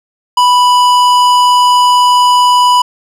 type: tone with tanh clipping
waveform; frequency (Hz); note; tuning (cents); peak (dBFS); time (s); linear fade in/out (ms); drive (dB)
sine; 987.8; B5; 0; -7; 0.37-2.82; 5; 16
effects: none